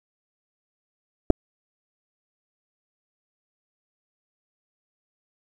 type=clicks; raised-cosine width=2 ms; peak=-3 dBFS; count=2; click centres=1.302 / 1.305 s; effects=7-bit